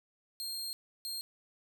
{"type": "tone bursts at uneven times", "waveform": "sawtooth", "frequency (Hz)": 4215, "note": "C8", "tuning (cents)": 12, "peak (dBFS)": -34, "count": 2, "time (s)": [[0.4, 0.73], [1.05, 1.21]], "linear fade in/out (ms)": 0, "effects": []}